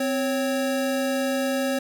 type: tone pair together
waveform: square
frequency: 259.6 / 551 Hz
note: C4 / C#5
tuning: -13 / -11 cents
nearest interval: octave + minor second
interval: 1302 cents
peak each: -26 dBFS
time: 0-1.79 s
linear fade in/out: 5 ms
effects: none